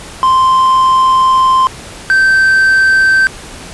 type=tone pair in turn; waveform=triangle; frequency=1043 / 1553.7 Hz; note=C6 / G6; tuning=-6 / -16 cents; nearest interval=perfect fifth; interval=690 cents; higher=second; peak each=-4 dBFS; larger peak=neither; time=0.23-1.67 / 2.1-3.27 s; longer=first; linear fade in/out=0 ms; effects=pink hiss -30 dBFS RMS until 3.73 s + resampled to 24000 Hz